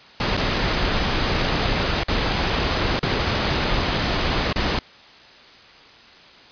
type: noise with dropouts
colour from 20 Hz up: pink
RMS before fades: -21 dBFS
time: 0.2-4.79 s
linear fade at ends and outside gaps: 2 ms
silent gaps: 0.368-0.374 / 2.035-2.083 / 2.993-3.029 / 4.529-4.559 s
effects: white hiss -46 dBFS RMS until 6.51 s + resampled to 11025 Hz